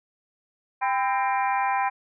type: harmonic tone with a mistuned harmonic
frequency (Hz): 264.2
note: C4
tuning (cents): +17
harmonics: 3 / 4 / 5 / 6 / 7 / 8 / 9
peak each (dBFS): -24 / -26 / -37 / -34 / -35 / -40 / -34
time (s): 0.81-1.9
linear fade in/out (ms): 20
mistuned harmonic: 4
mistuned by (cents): -79
effects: none